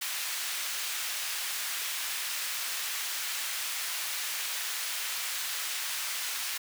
pink high-pass noise, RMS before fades -34 dBFS, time 0.01-6.58 s, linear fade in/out 10 ms, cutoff 1800 Hz, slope 12 dB/octave, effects none

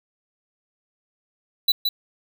square tone with echo, 3961 Hz, B7, 4 cents sharp, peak -15 dBFS, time 1.68-1.72 s, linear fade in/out 5 ms, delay 170 ms, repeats 1, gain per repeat -5 dB, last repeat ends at 1.89 s, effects none

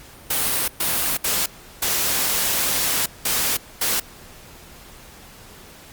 white noise bursts at uneven times, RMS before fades -21 dBFS, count 6, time 0.3-0.68 / 0.8-1.17 / 1.24-1.46 / 1.82-3.06 / 3.25-3.57 / 3.81-4 s, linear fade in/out 5 ms, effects pink hiss -44 dBFS RMS until 5.92 s + Opus 48 kbps

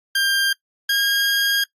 20% pulse tone pair in turn, 1594 / 1624.7 Hz, G6 / G#6, +28 / -38 cents, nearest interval unison, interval 34 cents, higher second, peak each -12 dBFS, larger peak neither, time 0.15-0.53 / 0.89-1.64 s, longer second, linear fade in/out 5 ms, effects noise-tail reverb RT60 0.1 s tail -22 dB re dry + AAC 64 kbps

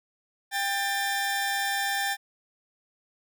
sawtooth tone pair together, 794.2 / 1783 Hz, G5 / A6, +22 / +22 cents, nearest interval octave + major second, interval 1400 cents, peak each -25 / -25 dBFS, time 0.51-2.17 s, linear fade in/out 50 ms, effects none

